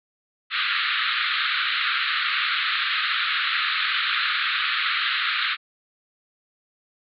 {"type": "band-pass noise", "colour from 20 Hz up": "pink", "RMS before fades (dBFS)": -24, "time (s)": [0.5, 5.57], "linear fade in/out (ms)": 50, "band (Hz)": [1200, 4200], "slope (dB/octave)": 96, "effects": []}